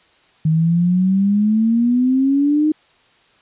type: exponential sweep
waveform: sine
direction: up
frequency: 155.56 to 311.1 Hz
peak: -12 dBFS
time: 0.45-2.72 s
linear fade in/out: 5 ms
effects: white hiss -54 dBFS RMS until 3.41 s + resampled to 8000 Hz